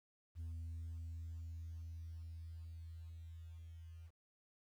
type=tone with level ramp; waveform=sine; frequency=82.41 Hz; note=E2; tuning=in tune; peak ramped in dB=-40 to -51 dBFS; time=0.35-4.11 s; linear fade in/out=50 ms; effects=tanh soft clip ceiling -42 dBFS + 12-bit